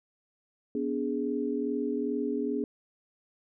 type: chord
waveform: sine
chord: G# diminished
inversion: first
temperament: equal with one note detuned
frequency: 246.9 / 289.3 / 415.3 Hz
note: B3 / D4 / G#4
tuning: 0 / -26 / 0 cents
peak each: -32 dBFS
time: 0.75-2.64 s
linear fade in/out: 2 ms
effects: none

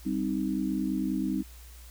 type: chord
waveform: sine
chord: C minor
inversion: second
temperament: equal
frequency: 196 / 261.6 / 311.1 Hz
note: G3 / C4 / Eb4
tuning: 0 / 0 / 0 cents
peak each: -31 dBFS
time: 0.05-1.43 s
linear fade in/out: 20 ms
effects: added 60 Hz sine -46 dBFS peak until 1.9 s + white hiss -54 dBFS RMS until 1.9 s

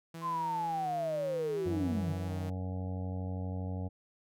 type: tone with vibrato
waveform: sawtooth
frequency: 160.9 Hz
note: E3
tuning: 42 cents flat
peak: -38 dBFS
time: 0.14-2.5 s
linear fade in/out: 5 ms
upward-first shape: square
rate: 0.7 Hz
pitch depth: 43 cents each way
type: linear sweep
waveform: sine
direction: down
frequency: 1057 to 129.5 Hz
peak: -31 dBFS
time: 0.21-2.15 s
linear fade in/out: 50 ms
type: harmonic tone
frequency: 92.5 Hz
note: F#2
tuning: in tune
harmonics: 1 / 2 / 3 / 5 / 6 / 7 / 8 / 9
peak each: -35 / -41 / -45 / -49 / -51 / -52 / -53 / -54 dBFS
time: 1.65-3.89 s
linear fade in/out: 20 ms
effects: none

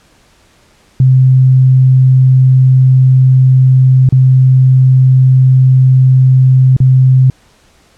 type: tone with dropouts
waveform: sine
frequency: 130 Hz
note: C3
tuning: 11 cents flat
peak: -3 dBFS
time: 1-7.3 s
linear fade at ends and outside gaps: 2 ms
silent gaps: 4.09-4.124 / 6.766-6.802 s
effects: pink hiss -48 dBFS RMS until 7.97 s + low-pass 9000 Hz 12 dB/octave

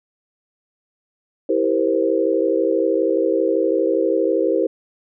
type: chord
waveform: sine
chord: C dominant seventh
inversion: first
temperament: just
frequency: 327 / 392.4 / 470.9 / 523.3 Hz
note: E4 / G4 / Bb4 / C5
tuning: -14 / +2 / +18 / 0 cents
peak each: -21 dBFS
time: 1.49-4.67 s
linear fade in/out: 5 ms
effects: none

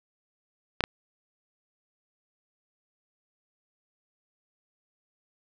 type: clicks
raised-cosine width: 0.3 ms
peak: -8 dBFS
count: 2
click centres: 0.807 / 0.839 s
effects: none

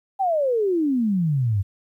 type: exponential sweep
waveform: sine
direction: down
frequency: 803 to 93.1 Hz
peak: -18 dBFS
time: 0.19-1.63 s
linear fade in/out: 20 ms
effects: 10-bit

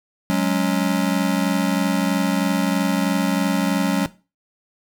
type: chord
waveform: square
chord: F# suspended second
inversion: none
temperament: just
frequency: 185 / 208.1 / 277.5 Hz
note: F#3 / G#3 / C#4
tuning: 0 / +4 / +2 cents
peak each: -21 / -24 / -23 dBFS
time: 0.3-4.06 s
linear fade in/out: 0 ms
effects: noise-tail reverb RT60 0.3 s tail -17 dB re dry

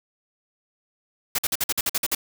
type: noise bursts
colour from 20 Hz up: white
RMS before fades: -23 dBFS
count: 10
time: 1.35-2.15 s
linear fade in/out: 5 ms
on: 35 ms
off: 50 ms
effects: none

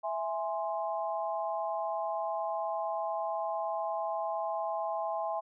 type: chord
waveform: sine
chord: E augmented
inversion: none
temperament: equal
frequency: 659.3 / 830.6 / 1046.5 Hz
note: E5 / G#5 / B#5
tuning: 0 / 0 / 0 cents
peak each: -34 / -35 / -38 dBFS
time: 0.03-5.41 s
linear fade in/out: 20 ms
effects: none

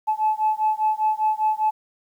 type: beating tone pair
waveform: sine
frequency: 861 / 866 Hz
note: A5 / A5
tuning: -38 / -28 cents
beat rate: 5 Hz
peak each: -21 dBFS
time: 0.07-1.71 s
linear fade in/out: 20 ms
effects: tanh soft clip ceiling -12 dBFS + 9-bit

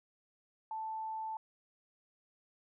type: tone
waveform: sine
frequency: 880 Hz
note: A5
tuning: in tune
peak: -37 dBFS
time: 0.71-1.37 s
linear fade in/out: 2 ms
effects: none

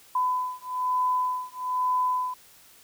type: beating tone pair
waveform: sine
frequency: 1005 / 1006.1 Hz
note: B5 / B5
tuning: +30 / +32 cents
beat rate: 1.1 Hz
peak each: -27 dBFS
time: 0.15-2.34 s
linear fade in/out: 5 ms
effects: white hiss -54 dBFS RMS until 2.83 s

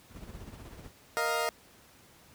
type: noise with tremolo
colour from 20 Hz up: brown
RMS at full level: -40 dBFS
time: 0.09-0.92 s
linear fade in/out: 50 ms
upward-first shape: sine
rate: 16 Hz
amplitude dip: 60%
type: chord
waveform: 20% pulse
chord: Bb suspended fourth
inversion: none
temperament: equal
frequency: 466.2 / 622.3 / 698.5 Hz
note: Bb4 / Eb5 / F5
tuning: 0 / 0 / 0 cents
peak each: -28 dBFS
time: 1.17-1.49 s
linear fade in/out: 0 ms
effects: pink hiss -58 dBFS RMS until 2.34 s + high-pass 60 Hz 12 dB/octave

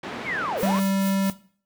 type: band-pass noise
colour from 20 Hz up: pink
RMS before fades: -34 dBFS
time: 0.03-0.8 s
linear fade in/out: 5 ms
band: 200 to 2600 Hz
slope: 12 dB/octave
type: linear two-way sweep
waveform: sine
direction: down then up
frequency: 2357 to 415.3 to 1212 Hz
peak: -25 dBFS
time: 0.24-0.8 s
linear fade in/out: 50 ms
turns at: 0.6 s
type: noise with tremolo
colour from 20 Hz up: blue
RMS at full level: -36 dBFS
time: 0.56-1.34 s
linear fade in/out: 50 ms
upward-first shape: sine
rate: 4.4 Hz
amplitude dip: 85%
type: tone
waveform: square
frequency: 194.6 Hz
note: G3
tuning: 12 cents flat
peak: -22 dBFS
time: 0.63-1.3 s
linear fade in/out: 0 ms
effects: noise-tail reverb RT60 0.5 s tail -18 dB re dry

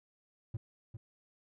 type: tone with echo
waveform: triangle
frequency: 112.1 Hz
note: A2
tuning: 33 cents sharp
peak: -32 dBFS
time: 0.54-0.57 s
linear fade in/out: 5 ms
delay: 400 ms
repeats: 1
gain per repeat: -8 dB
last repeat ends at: 0.97 s
effects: none

